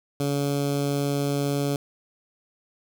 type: tone with notch filter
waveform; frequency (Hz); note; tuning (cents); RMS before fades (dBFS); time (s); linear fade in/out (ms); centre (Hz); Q
15% pulse; 141.9; C#3; +41; -25; 0.2-1.76; 2; 1800; 0.86
effects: none